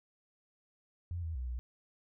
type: tone with pitch steps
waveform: sine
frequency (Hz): 87 / 81.4 / 62.9 / 61.1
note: F2 / E2 / B1 / B1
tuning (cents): -6 / -21 / +32 / -18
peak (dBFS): -35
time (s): 1.11-1.59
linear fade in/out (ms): 0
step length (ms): 120
effects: none